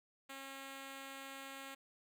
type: tone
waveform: 5% pulse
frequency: 271.5 Hz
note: C#4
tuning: 36 cents flat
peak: -36 dBFS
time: 0.29-1.75 s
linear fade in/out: 10 ms
effects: none